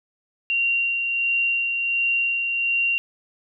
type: tone with tremolo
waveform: sine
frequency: 2761 Hz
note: F7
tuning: 20 cents flat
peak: -18 dBFS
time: 0.5-2.98 s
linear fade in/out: 0 ms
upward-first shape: sine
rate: 1.4 Hz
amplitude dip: 35%
effects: none